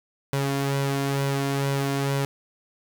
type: tone with flanger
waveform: sawtooth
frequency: 138.59 Hz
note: C#3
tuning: in tune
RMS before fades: -25 dBFS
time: 0.33-2.25 s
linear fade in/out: 0 ms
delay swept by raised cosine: 2 to 2.89 ms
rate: 2.2 Hz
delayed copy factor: +0.5
effects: none